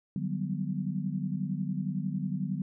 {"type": "chord", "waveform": "sine", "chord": "G major seventh", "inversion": "second", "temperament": "equal with one note detuned", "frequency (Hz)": [149.83, 185, 196, 246.9], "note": ["D3", "F#3", "G3", "B3"], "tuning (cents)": [35, 0, 0, 0], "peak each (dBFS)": [-35, -33, -35, -39], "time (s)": [0.16, 2.62], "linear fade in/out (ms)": 2, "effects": []}